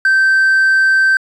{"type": "tone", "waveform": "triangle", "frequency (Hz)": 1555, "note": "G6", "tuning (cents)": -14, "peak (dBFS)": -6, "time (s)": [0.05, 1.17], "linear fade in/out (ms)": 2, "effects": ["tanh soft clip ceiling -2 dBFS", "resampled to 24000 Hz"]}